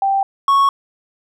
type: tone pair in turn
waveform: sine / triangle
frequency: 784 / 1106.3 Hz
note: G5 / C#6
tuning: 0 / -4 cents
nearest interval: tritone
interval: 596 cents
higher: second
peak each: -13 / -8 dBFS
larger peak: second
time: 0.02-0.23 / 0.48-0.69 s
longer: neither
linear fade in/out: 2 ms
effects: none